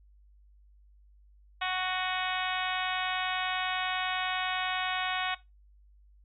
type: harmonic tone with a mistuned harmonic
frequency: 370 Hz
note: F#4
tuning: in tune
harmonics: 2 / 3 / 4 / 5 / 6 / 7 / 8 / 9 / 10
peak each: -34 / -36 / -37 / -38 / -39 / -39 / -40 / -41 / -41 dBFS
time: 1.61-5.35 s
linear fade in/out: 10 ms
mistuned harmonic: 7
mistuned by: -32 cents
effects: noise-tail reverb RT60 0.2 s tail -18 dB re dry + added 50 Hz sine -56 dBFS peak until 6.24 s